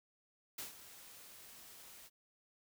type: noise with ADSR envelope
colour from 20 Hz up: white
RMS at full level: -43 dBFS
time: 0.58-2.1 s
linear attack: 6 ms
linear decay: 130 ms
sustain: -13 dB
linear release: 40 ms
effects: none

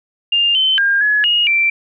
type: tone with pitch steps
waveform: sine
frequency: 2806 / 3071 / 1609 / 1694 / 2871 / 2347 Hz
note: F7 / G7 / G6 / G#6 / F7 / D7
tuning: +8 / -36 / +45 / +34 / +47 / -2 cents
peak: -11 dBFS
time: 0.32-1.7 s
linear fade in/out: 5 ms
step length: 230 ms
effects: none

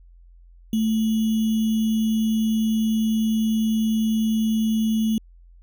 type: tone with sample-and-hold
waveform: sine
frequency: 220 Hz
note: A3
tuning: in tune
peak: -18 dBFS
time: 0.73-5.18 s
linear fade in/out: 2 ms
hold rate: 3150 Hz
effects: added 43 Hz sine -46 dBFS peak until 5.62 s

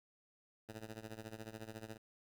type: tone with tremolo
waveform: 10% pulse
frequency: 110.2 Hz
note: A2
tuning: 3 cents sharp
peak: -36 dBFS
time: 0.68-1.98 s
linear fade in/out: 20 ms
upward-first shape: sine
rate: 14 Hz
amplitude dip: 80%
effects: 11-bit

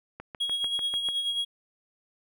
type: click train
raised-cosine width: 0.5 ms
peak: -24 dBFS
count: 7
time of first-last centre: 0.2-1.088 s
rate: 6.76 Hz
type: tone with tremolo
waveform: triangle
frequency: 3301 Hz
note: G#7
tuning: 11 cents flat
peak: -23 dBFS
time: 0.4-1.45 s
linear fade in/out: 10 ms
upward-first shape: sine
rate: 9.3 Hz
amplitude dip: 50%
effects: none

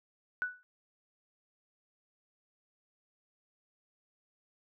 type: tone with exponential decay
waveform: sine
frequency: 1482 Hz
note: F#6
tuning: 2 cents sharp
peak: -27 dBFS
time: 0.42-0.63 s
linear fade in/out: 0 ms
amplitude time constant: 45 ms
effects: none

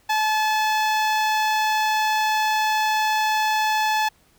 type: tone with notch filter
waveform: sawtooth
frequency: 863 Hz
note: A5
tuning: 34 cents flat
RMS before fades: -21 dBFS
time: 0.09-4.09 s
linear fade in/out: 10 ms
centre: 10000 Hz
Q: 0.81
effects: pink hiss -59 dBFS RMS until 4.38 s

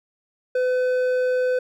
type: tone with hard clipping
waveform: sine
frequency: 505 Hz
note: B4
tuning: 39 cents sharp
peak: -20 dBFS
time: 0.55-1.59 s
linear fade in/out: 5 ms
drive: 6 dB
effects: none

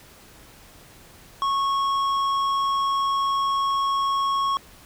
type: tone with tanh clipping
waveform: sine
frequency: 1100 Hz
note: C#6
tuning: 14 cents flat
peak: -22 dBFS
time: 1.42-4.57 s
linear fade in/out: 0 ms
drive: 10 dB
effects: pink hiss -49 dBFS RMS until 4.85 s

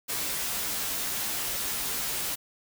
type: noise with comb filter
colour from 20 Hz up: white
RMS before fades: -31 dBFS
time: 0.08-2.36 s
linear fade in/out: 20 ms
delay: 12 ms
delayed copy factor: -0.6
effects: none

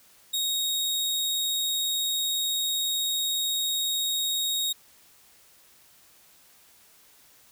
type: tone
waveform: sawtooth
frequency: 3758 Hz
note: A#7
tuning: 13 cents sharp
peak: -22 dBFS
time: 0.33-4.73 s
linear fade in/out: 10 ms
effects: white hiss -57 dBFS RMS until 7.51 s

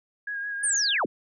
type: tone with vibrato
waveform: sine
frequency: 1643 Hz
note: G#6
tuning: 19 cents flat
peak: -29 dBFS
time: 0.27-0.97 s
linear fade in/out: 5 ms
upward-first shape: sine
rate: 6 Hz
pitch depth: 28 cents each way
type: linear sweep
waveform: sine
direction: down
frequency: 9530 to 99.3 Hz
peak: -22 dBFS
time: 0.63-1.06 s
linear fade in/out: 10 ms
effects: none

